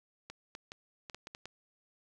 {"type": "clicks", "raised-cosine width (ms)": 0.2, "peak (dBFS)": -27, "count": 8, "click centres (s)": [0.3, 0.551, 0.719, 1.098, 1.146, 1.271, 1.349, 1.456], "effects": []}